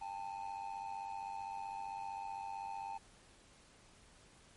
triangle ring-modulated tone, 846 Hz, G#5, 32 cents sharp, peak -36 dBFS, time 0.01-2.98 s, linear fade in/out 10 ms, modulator 47.8 Hz, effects pink hiss -63 dBFS RMS until 4.56 s + MP3 48 kbps

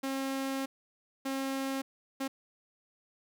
sawtooth tone bursts at uneven times, 269.3 Hz, C#4, 50 cents flat, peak -28 dBFS, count 3, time 0.03-0.66 / 1.25-1.82 / 2.2-2.28 s, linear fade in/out 10 ms, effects none

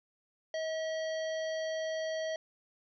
harmonic tone with a mistuned harmonic, 643 Hz, E5, 43 cents flat, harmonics 1 / 3 / 5 / 7 / 9, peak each -33 / -43 / -47 / -50 / -52 dBFS, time 0.54-2.36 s, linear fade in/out 2 ms, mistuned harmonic 1, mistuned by -17 cents, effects none

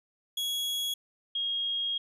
40% pulse / sine tone pair in turn, 3334 / 3265 Hz, G#7 / G#7, +6 / -30 cents, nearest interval unison, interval 36 cents, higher first, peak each -28 dBFS, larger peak neither, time 0.37-0.94 / 1.35-1.98 s, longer second, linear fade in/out 5 ms, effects none

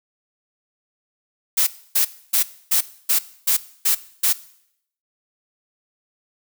blue noise bursts, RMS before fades -17 dBFS, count 8, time 1.57-4.33 s, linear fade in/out 10 ms, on 100 ms, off 280 ms, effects noise-tail reverb RT60 0.7 s tail -18 dB re dry

